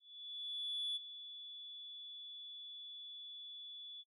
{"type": "tone with ADSR envelope", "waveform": "sine", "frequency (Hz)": 3440, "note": "A7", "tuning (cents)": -40, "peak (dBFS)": -35, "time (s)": [0, 4.04], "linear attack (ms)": 960, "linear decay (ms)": 21, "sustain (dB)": -13, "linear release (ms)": 39, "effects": ["noise-tail reverb RT60 0.1 s tail -20 dB re dry", "tanh soft clip ceiling -34 dBFS"]}